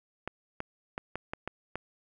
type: clicks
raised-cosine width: 0.5 ms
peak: -19 dBFS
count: 7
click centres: 0.276 / 0.604 / 0.979 / 1.156 / 1.335 / 1.476 / 1.756 s
effects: 10-bit